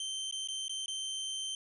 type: tone with dropouts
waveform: sawtooth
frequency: 3116 Hz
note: G7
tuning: 11 cents flat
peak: -32 dBFS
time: 0-1.55 s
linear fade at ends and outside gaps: 2 ms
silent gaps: 0.312-0.324 / 0.475-0.485 / 0.682-0.694 / 0.86-0.88 s
effects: resampled to 24000 Hz